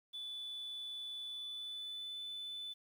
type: tone with pitch glide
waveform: sine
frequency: 3475 to 3503 Hz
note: A7 to A7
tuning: -22 to -8 cents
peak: -40 dBFS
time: 0.13-2.74 s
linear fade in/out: 20 ms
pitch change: +14 cents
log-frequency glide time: 1.25-2.22 s
effects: tanh soft clip ceiling -40 dBFS + 11-bit